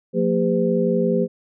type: tone cluster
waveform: sine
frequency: 177.9 / 229.3 / 401.8 / 507 Hz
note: F3 / A#3 / G4 / B4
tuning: +32 / -28 / +43 / +45 cents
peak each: -22 dBFS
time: 0.13-1.28 s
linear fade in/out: 50 ms
effects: none